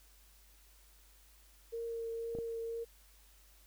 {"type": "tone with vibrato", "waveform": "sine", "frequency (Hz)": 460, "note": "A#4", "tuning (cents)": -23, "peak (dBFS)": -37, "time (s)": [1.72, 2.85], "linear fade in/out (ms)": 20, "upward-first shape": "triangle", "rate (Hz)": 2, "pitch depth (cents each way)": 15}
{"type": "clicks", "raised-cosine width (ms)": 2, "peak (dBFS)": -30, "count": 2, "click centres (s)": [2.351, 2.387]}
{"effects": ["added 50 Hz sine -62 dBFS peak until 3.66 s", "white hiss -65 dBFS RMS until 3.66 s"]}